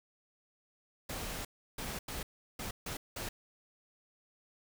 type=noise bursts at uneven times; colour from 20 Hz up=pink; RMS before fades=-40 dBFS; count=6; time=1.09-1.45 / 1.78-1.99 / 2.08-2.23 / 2.59-2.71 / 2.86-2.97 / 3.16-3.29 s; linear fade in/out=5 ms; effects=none